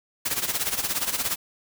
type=noise with tremolo; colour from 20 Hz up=white; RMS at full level=-24 dBFS; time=0.25-1.36 s; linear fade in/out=10 ms; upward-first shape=sine; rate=17 Hz; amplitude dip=75%; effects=none